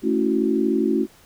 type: chord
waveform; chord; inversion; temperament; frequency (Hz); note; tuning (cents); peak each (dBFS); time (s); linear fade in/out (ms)
sine; F# minor seventh; first; equal; 220 / 277.2 / 329.6 / 370; A3 / C#4 / E4 / F#4; 0 / 0 / 0 / 0; -23; 0.02-1.07; 50
effects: pink hiss -52 dBFS RMS until 1.25 s